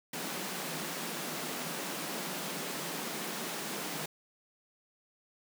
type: high-pass noise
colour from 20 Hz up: pink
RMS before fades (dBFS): -38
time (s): 0.13-4.06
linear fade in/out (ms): 5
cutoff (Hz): 150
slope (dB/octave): 96
effects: none